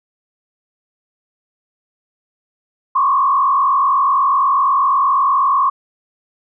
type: tone with frequency modulation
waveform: sine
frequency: 1096 Hz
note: C#6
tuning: 20 cents flat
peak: -11 dBFS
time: 2.95-5.7 s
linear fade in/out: 10 ms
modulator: 44.1 Hz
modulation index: 1.4
effects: none